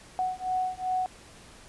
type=beating tone pair; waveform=sine; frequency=740 / 742.6 Hz; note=F#5 / F#5; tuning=0 / +6 cents; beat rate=2.6 Hz; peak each=-30 dBFS; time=0.19-1.06 s; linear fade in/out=0 ms; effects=pink hiss -51 dBFS RMS until 1.68 s + resampled to 24000 Hz